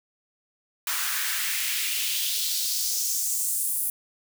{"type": "noise with high-pass filter sweep", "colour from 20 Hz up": "white", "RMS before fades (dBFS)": -27, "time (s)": [0.87, 3.9], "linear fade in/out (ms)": 2, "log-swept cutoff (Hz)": [1200, 11000], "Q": 2.1, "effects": []}